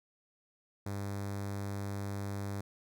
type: tone with notch filter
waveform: sawtooth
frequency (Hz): 100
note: G2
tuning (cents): +35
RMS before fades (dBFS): -38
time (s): 0.86-2.61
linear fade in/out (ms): 5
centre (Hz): 2900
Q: 1.4
effects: none